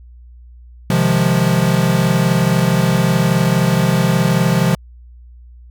square chord, F minor seventh, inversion second, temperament equal, 130.81 / 155.56 / 174.61 / 207.7 Hz, C3 / Eb3 / F3 / Ab3, 0 / 0 / 0 / 0 cents, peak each -18 / -20 / -16 / -22 dBFS, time 0.9-4.75 s, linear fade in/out 2 ms, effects added 60 Hz sine -37 dBFS peak until 5.7 s

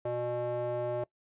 square tone with band-pass filter, 121.4 Hz, B2, 29 cents flat, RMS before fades -33 dBFS, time 0.05-1.04 s, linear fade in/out 5 ms, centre 550 Hz, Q 3.6, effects noise-tail reverb RT60 0.1 s tail -21 dB re dry + resampled to 8000 Hz

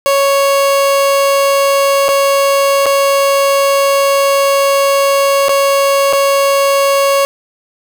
30% pulse tone with dropouts, 554.4 Hz, C#5, in tune, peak -6 dBFS, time 0.06-7.25 s, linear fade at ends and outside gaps 0 ms, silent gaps 2.083-2.089 / 2.858-2.864 / 5.484-5.492 / 6.127-6.133 s, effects none

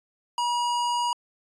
square tone, 961 Hz, B5, 48 cents flat, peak -24 dBFS, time 0.38-1.13 s, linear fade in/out 2 ms, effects resampled to 22050 Hz

